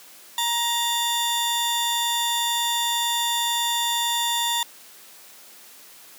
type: tone pair together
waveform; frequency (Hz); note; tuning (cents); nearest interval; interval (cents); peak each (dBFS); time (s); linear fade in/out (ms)
sawtooth; 940 / 3549; A#5 / A7; +14 / +14; octave + major seventh; 2300; -21; 0.38-4.63; 2
effects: white hiss -47 dBFS RMS until 6.18 s + high-pass 200 Hz 12 dB/octave